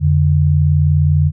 sine tone pair together, 87.4 / 147.29 Hz, F2 / D3, +2 / +5 cents, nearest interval major sixth, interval 903 cents, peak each -12 dBFS, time 0-1.32 s, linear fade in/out 50 ms, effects none

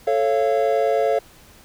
triangle chord, A augmented, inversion none, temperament just, 440 / 550 / 687.5 Hz, A4 / C#5 / E#5, 0 / -14 / -27 cents, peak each -19 dBFS, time 0.07-1.19 s, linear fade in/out 5 ms, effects pink hiss -49 dBFS RMS until 1.64 s

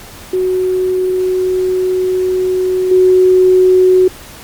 sine tone with level steps, 370 Hz, F#4, in tune, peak -11 / -5 dBFS, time 0.33-4.08 s, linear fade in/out 5 ms, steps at 2.91 s, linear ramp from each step 5 ms, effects pink hiss -34 dBFS RMS until 4.43 s + Opus 48 kbps

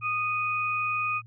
sine tone pair together, 1234.7 / 2488 Hz, D#6 / D#7, -14 / -1 cents, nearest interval octave, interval 1213 cents, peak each -28 dBFS, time 0.01-1.22 s, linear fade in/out 50 ms, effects added 114 Hz sine -46 dBFS peak until 1.26 s

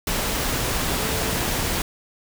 sine tone in noise, 440.9 Hz, A4, 4 cents sharp, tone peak -32 dBFS, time 1.02-1.36 s, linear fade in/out 2 ms, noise pink, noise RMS -24 dBFS, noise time 0.07-1.82 s, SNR -11 dB, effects none

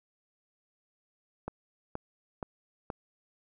click train, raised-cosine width 1 ms, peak -21 dBFS, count 4, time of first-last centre 1.48-2.902 s, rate 2.11 Hz, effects none

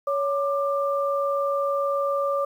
sine tone pair together, 560.2 / 1187 Hz, C#5 / D6, +18 / +18 cents, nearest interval octave + minor second, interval 1300 cents, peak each -23 / -26 dBFS, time 0.07-2.45 s, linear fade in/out 5 ms, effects 9-bit

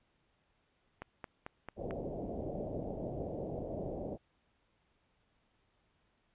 click train, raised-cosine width 0.5 ms, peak -27 dBFS, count 5, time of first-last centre 1.02-1.909 s, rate 4.5 Hz
white low-pass noise, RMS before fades -40 dBFS, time 1.76-4.18 s, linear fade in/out 50 ms, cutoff 670 Hz, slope 48 dB/octave
effects pink hiss -75 dBFS RMS until 6.34 s + resampled to 8000 Hz

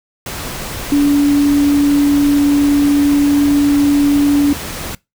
sine tone in noise, 287 Hz, D4, 40 cents flat, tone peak -8 dBFS, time 0.92-4.53 s, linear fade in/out 2 ms, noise pink, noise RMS -25 dBFS, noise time 0.26-4.95 s, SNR +14 dB, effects noise-tail reverb RT60 0.2 s tail -22 dB re dry

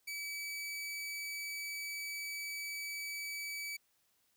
sawtooth tone, 2292 Hz, D7, 43 cents flat, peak -36 dBFS, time 0.07-3.77 s, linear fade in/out 10 ms, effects white hiss -75 dBFS RMS until 4.36 s

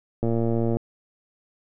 click train, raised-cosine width 2 ms, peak -12 dBFS, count 63, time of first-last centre 0.23-0.769 s, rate 115 Hz, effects none

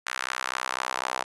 sawtooth tone with high-pass filter sweep, 64 Hz, C2, 38 cents flat, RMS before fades -31 dBFS, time 0.06-1.24 s, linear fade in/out 5 ms, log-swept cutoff 1500 to 850 Hz, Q 1.8, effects resampled to 22050 Hz

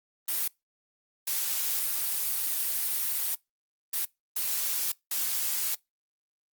blue noise bursts at uneven times, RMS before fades -29 dBFS, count 5, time 0.28-0.48 / 1.27-3.35 / 3.93-4.05 / 4.36-4.92 / 5.11-5.75 s, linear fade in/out 5 ms, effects noise-tail reverb RT60 0.2 s tail -24 dB re dry + Opus 32 kbps

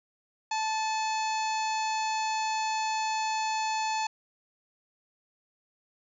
harmonic tone with a mistuned harmonic, 875 Hz, A5, 10 cents flat, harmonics 1 / 2 / 3 / 4 / 5 / 6 / 7 / 8, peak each -28 / -41 / -37 / -45 / -39 / -48 / -44 / -43 dBFS, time 0.51-4.07 s, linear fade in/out 5 ms, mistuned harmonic 3, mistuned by -41 cents, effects none

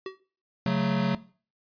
square tone with exponential decay, 380 Hz, F#4, 46 cents sharp, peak -30 dBFS, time 0.06-0.2 s, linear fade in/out 2 ms, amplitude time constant 30 ms
square chord, F# minor, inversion second, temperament equal, 138.59 / 185 / 220 Hz, C#3 / F#3 / A3, 0 / 0 / 0 cents, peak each -30 / -26 / -30 dBFS, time 0.66-1.15 s, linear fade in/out 2 ms
effects noise-tail reverb RT60 0.4 s tail -18 dB re dry + resampled to 11025 Hz

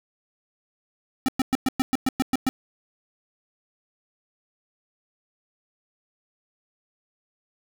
square tone bursts, 261.6 Hz, C4, in tune, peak -19 dBFS, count 10, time 1.26-2.49 s, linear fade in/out 0 ms, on 24 ms, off 110 ms, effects none

